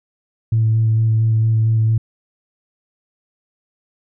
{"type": "tone with vibrato", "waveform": "sine", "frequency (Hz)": 111.4, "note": "A2", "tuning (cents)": 22, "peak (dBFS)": -11, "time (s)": [0.52, 1.98], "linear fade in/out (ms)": 5, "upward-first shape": "square", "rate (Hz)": 4.4, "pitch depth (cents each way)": 11, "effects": ["tanh soft clip ceiling -8 dBFS"]}